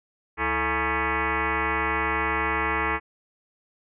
sine tone with frequency modulation, 440 Hz, A4, in tune, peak -22 dBFS, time 0.37-3 s, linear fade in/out 50 ms, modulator 256 Hz, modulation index 7.4, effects none

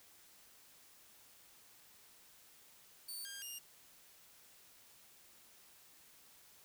10% pulse tone with pitch steps, 4531 / 1607 / 2829 Hz, C#8 / G6 / F7, +37 / +43 / +22 cents, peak -37 dBFS, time 3.08-3.59 s, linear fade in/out 10 ms, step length 170 ms, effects white hiss -63 dBFS RMS until 6.64 s

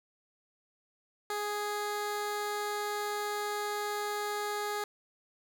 15% pulse tone, 415.3 Hz, G#4, in tune, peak -26 dBFS, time 1.3-4.84 s, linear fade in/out 2 ms, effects none

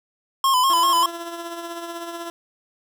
square tone with vibrato, 1041 Hz, C6, 9 cents flat, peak -16 dBFS, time 0.44-1.06 s, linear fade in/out 2 ms, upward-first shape square, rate 5.1 Hz, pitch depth 58 cents each way
15% pulse tone with tremolo, 339.2 Hz, E4, 50 cents sharp, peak -22 dBFS, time 0.7-2.3 s, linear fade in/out 0 ms, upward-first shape triangle, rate 16 Hz, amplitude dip 50%
effects none

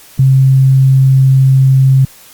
sine tone, 133.3 Hz, C3, 33 cents sharp, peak -4 dBFS, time 0.19-2.05 s, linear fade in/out 5 ms, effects white hiss -39 dBFS RMS until 2.33 s + Opus 48 kbps

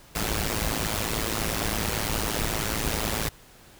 pink noise with amplitude modulation, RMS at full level -24 dBFS, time 0.15-3.29 s, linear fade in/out 5 ms, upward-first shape sine, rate 109 Hz, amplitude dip 85%, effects pink hiss -52 dBFS RMS until 3.79 s

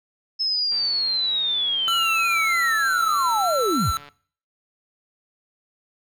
sine linear sweep, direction down, 5230 to 44.93 Hz, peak -20 dBFS, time 0.39-3.92 s, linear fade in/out 20 ms
click train, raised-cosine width 0.3 ms, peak -28 dBFS, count 486, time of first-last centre 0.72-4.088 s, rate 144 Hz
square tone with vibrato, 1340 Hz, E6, 28 cents sharp, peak -23 dBFS, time 1.88-3.97 s, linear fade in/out 0 ms, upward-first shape triangle, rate 3.2 Hz, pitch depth 33 cents each way
effects noise-tail reverb RT60 0.5 s tail -21 dB re dry

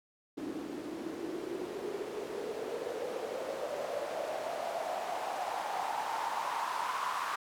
white noise with band-pass filter sweep, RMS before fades -37 dBFS, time 0.37-7.36 s, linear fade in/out 10 ms, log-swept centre 290 to 1100 Hz, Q 5.1, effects none

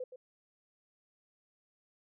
sine tone with echo, 507 Hz, B4, 45 cents sharp, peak -36 dBFS, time 0-0.04 s, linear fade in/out 5 ms, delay 120 ms, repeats 1, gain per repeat -10 dB, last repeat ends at 0.16 s, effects none

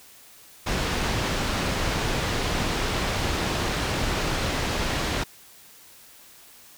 pink low-pass noise, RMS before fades -26 dBFS, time 0.66-5.24 s, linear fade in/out 10 ms, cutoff 5400 Hz, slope 12 dB/octave, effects white hiss -50 dBFS RMS until 6.77 s

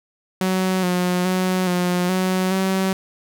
sawtooth tone with pitch steps, 186.8 / 179.7 / 185 / 178.6 / 186 / 190.3 Hz, F#3 / F3 / F#3 / F3 / F#3 / F#3, +17 / +50 / 0 / +39 / +9 / +49 cents, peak -14 dBFS, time 0.41-2.93 s, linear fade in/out 2 ms, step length 420 ms, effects none

